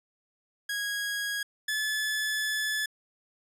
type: tone pair in turn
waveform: sawtooth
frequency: 1650 / 1726.5 Hz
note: G#6 / A6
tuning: -12 / -33 cents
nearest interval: minor second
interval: 79 cents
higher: second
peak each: -26 / -24 dBFS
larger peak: second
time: 0.69-1.43 / 1.68-2.86 s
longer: second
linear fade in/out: 5 ms
effects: resampled to 32000 Hz